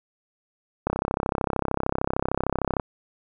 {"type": "click train", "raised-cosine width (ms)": 1, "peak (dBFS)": -9, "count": 65, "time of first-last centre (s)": [0.87, 2.798], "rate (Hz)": 33.2, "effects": []}